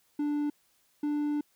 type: tone pair in turn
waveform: triangle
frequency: 293.7 / 294.9 Hz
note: D4 / D4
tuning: 0 / +7 cents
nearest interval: unison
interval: 7 cents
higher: second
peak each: -25 dBFS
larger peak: neither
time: 0.19-0.5 / 1.03-1.41 s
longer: second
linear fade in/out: 5 ms
effects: white hiss -69 dBFS RMS until 1.55 s